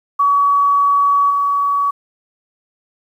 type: tone with level steps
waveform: sine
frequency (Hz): 1133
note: C#6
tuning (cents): +37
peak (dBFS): -10 / -13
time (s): 0.19-1.91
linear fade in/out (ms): 10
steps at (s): 1.3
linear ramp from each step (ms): 5
effects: 8-bit